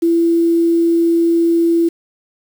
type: tone with quantisation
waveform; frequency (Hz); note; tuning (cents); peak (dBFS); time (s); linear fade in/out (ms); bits
sine; 335.7; E4; +32; -10; 0.02-1.89; 10; 6
effects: none